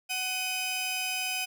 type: tone cluster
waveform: sawtooth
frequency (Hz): 746 / 2506 / 3036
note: F#5 / D#7 / F#7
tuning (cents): +14 / +12 / +44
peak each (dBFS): -34 / -28 / -33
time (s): 0.09-1.46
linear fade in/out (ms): 20
effects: none